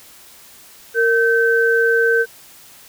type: tone pair together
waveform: sine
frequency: 461.1 / 1543 Hz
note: A#4 / G6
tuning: -19 / -28 cents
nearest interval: octave + major sixth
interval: 2091 cents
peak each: -15 dBFS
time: 0.94-2.26 s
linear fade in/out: 50 ms
effects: white hiss -44 dBFS RMS until 2.88 s